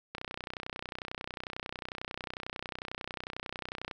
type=click train; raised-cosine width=0.3 ms; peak=-21 dBFS; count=118; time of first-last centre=0.15-3.912 s; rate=31.1 Hz; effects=none